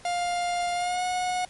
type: tone with pitch glide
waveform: 45% pulse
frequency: 703 to 728.2 Hz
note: F5 to F#5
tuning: +11 to -28 cents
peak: -25 dBFS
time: 0.05-1.45 s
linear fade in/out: 2 ms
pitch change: +61 cents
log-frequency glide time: 0.74-1.03 s
effects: pink hiss -51 dBFS RMS until 1.49 s + MP3 48 kbps